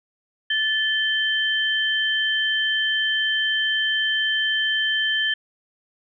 sine tone pair together, 1748 / 3115 Hz, A6 / G7, -12 / -12 cents, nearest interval minor seventh, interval 1000 cents, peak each -22 dBFS, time 0.5-5.34 s, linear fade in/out 5 ms, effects none

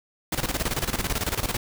pink noise with tremolo, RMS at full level -25 dBFS, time 0.32-1.57 s, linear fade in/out 5 ms, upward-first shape square, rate 18 Hz, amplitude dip 75%, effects none

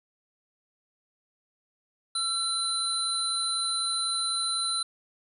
sine tone cluster, 1352 / 4034 / 9570 Hz, E6 / B7 / D9, +43 / +36 / +32 cents, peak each -35 / -28 / -31 dBFS, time 2.15-4.83 s, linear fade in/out 5 ms, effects none

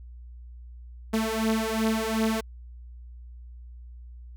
sawtooth beating tone pair, 220.1 / 222.8 Hz, A3 / A3, +1 / +22 cents, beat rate 2.7 Hz, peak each -23 dBFS, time 1.13-2.41 s, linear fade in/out 10 ms, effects added 60 Hz sine -41 dBFS peak until 4.36 s

